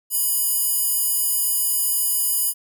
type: tone with high-pass filter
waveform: square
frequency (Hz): 987.8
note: B5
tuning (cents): 0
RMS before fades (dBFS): -21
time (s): 0.1-2.54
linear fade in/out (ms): 50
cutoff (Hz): 11000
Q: 1.3
effects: none